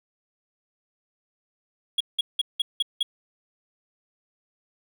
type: tone bursts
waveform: triangle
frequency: 3322 Hz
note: G#7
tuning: in tune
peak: -18 dBFS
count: 6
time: 1.98-3.03 s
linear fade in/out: 5 ms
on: 25 ms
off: 180 ms
effects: none